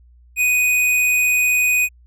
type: tone with hard clipping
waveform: sine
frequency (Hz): 2489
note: D#7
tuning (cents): 0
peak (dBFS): -15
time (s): 0.36-1.89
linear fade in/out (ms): 50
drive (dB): 16
effects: added 60 Hz sine -46 dBFS peak until 2.06 s